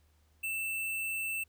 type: tone with sample-and-hold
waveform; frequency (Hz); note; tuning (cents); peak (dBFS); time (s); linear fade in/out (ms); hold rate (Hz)
sine; 2658; E7; +14; -32; 0.43-1.44; 10; 11025
effects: added 76 Hz sine -65 dBFS peak until 1.48 s + pink hiss -73 dBFS RMS until 1.48 s